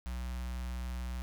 square tone with notch filter, 61.74 Hz, B1, in tune, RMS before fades -38 dBFS, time 0.06-1.22 s, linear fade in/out 0 ms, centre 390 Hz, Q 0.71, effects 11-bit

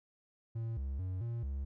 triangle tone with pitch steps, 114 / 67.7 / 92.7 / 117.1 / 68.5 Hz, A#2 / C#2 / F#2 / A#2 / C#2, -38 / -40 / +4 / +8 / -20 cents, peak -33 dBFS, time 0.55-1.65 s, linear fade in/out 10 ms, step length 220 ms, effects none

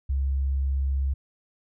sine tone, 67.9 Hz, C#2, 35 cents flat, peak -22 dBFS, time 0.09-1.14 s, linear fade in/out 10 ms, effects none

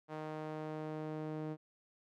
sawtooth tone with band-pass filter sweep, 154.9 Hz, D#3, 7 cents flat, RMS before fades -42 dBFS, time 0.08-1.57 s, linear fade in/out 50 ms, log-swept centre 730 to 360 Hz, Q 0.94, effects none

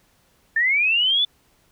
sine linear sweep, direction up, 1767 to 3515 Hz, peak -16 dBFS, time 0.56-1.25 s, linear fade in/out 5 ms, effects pink hiss -61 dBFS RMS until 1.71 s

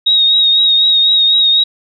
sine tone with vibrato, 3763 Hz, A#7, 16 cents sharp, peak -7 dBFS, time 0.06-1.64 s, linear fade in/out 10 ms, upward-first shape triangle, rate 4 Hz, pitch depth 38 cents each way, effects none

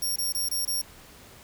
15% pulse tone bursts, 5570 Hz, F8, 5 cents flat, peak -20 dBFS, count 5, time 0.02-0.816 s, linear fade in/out 5 ms, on 140 ms, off 24 ms, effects pink hiss -50 dBFS RMS until 1.43 s

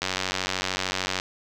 click train, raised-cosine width 0.2 ms, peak -8 dBFS, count 111, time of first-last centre 0.02-1.199 s, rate 93.3 Hz, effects none

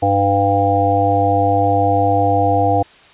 harmonic tone, 99.8 Hz, G2, 32 cents sharp, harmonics 1 / 3 / 5 / 7 / 8, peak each -19 / -21 / -19 / -16 / -18 dBFS, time 0.02-2.83 s, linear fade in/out 10 ms, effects white hiss -45 dBFS RMS until 3.13 s + resampled to 8000 Hz

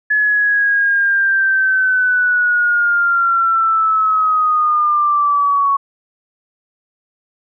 sine linear sweep, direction down, 1708 to 1108.7 Hz, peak -11 dBFS, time 0.1-5.77 s, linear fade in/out 10 ms, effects none

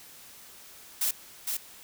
blue noise with echo, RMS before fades -27 dBFS, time 1.01-1.11 s, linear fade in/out 5 ms, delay 460 ms, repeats 1, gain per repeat -4 dB, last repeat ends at 1.57 s, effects white hiss -50 dBFS RMS until 1.83 s

